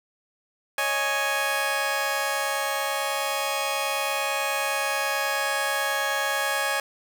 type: chord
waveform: 15% pulse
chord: C# suspended second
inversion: none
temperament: just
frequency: 554.4 / 623.7 / 831.5 Hz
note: C#5 / D#5 / G#5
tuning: 0 / +4 / +2 cents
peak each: -22 / -25 / -21 dBFS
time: 0.78-6.8 s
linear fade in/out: 2 ms
effects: none